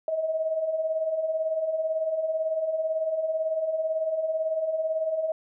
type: beating tone pair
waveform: sine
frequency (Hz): 621 / 639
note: D#5 / D#5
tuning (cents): -3 / +46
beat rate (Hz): 18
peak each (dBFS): -33 / -25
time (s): 0.08-5.32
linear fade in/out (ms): 2
effects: none